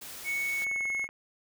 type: noise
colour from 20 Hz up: white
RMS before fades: -43 dBFS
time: 0.01-0.65 s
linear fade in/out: 10 ms
type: tone with pitch glide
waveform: triangle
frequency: 2217 to 2183 Hz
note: C#7 to C#7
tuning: 0 to -27 cents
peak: -27 dBFS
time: 0.24-1.08 s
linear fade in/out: 50 ms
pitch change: -27 cents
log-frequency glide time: 0.54-0.89 s
type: click train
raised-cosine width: 0.5 ms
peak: -30 dBFS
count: 11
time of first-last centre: 0.62-1.089 s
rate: 21.3 Hz
effects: none